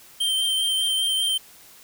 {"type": "tone with vibrato", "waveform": "square", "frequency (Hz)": 3136, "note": "G7", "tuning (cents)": 0, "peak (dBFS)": -21, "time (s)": [0.2, 1.38], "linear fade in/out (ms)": 10, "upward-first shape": "triangle", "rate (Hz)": 5, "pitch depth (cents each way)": 20, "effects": ["white hiss -49 dBFS RMS until 1.83 s"]}